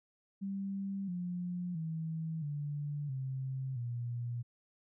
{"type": "tone with pitch steps", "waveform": "sine", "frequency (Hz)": [196, 177.67, 161.05, 145.99, 132.33, 119.96], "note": ["G3", "F3", "E3", "D3", "C3", "B2"], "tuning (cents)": [0, 30, -40, -10, 20, -50], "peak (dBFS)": -35, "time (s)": [0.41, 4.43], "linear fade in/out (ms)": 20, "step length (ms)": 670, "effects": []}